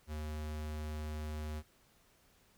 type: tone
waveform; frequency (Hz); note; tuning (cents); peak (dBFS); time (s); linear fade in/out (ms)
square; 76.4; D#2; -31; -39; 0.07-1.63; 50
effects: pink hiss -68 dBFS RMS until 2.57 s